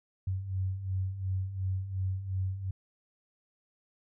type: beating tone pair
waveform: sine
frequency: 92.5 / 95.3 Hz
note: F#2 / G2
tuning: 0 / -48 cents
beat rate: 2.8 Hz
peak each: -37 / -31 dBFS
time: 0.27-2.71 s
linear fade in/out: 5 ms
effects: none